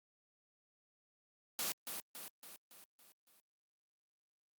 white noise with echo, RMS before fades -38 dBFS, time 1.59-1.72 s, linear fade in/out 0 ms, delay 280 ms, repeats 6, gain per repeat -5 dB, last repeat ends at 3.4 s, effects high-pass 150 Hz 12 dB/octave + Opus 48 kbps

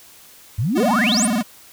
sine exponential sweep, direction up, 92.5 to 10160 Hz, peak -17 dBFS, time 0.58-1.27 s, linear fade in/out 10 ms
square tone with vibrato, 224.4 Hz, A3, 34 cents sharp, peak -18 dBFS, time 0.75-1.43 s, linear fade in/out 20 ms, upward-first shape square, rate 19 Hz, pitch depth 160 cents each way
effects white hiss -46 dBFS RMS until 1.72 s

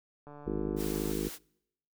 click train, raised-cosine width 1 ms, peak -35 dBFS, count 125, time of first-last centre 0.27-1.119 s, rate 146 Hz
harmonic tone, 51.91 Hz, G#1, in tune, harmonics 1 / 3 / 4 / 5 / 6 / 7 / 8 / 9, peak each -39 / -40 / -39 / -41 / -37 / -37 / -40 / -41 dBFS, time 0.46-1.29 s, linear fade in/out 10 ms
white high-pass noise, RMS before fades -43 dBFS, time 0.76-1.39 s, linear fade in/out 50 ms, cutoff 350 Hz, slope 12 dB/octave
effects noise-tail reverb RT60 0.8 s tail -26 dB re dry

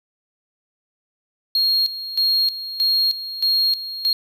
triangle tone with tremolo, 4260 Hz, C8, 30 cents sharp, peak -14 dBFS, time 1.55-4.13 s, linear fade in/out 2 ms, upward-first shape square, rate 1.6 Hz, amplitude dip 75%, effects none

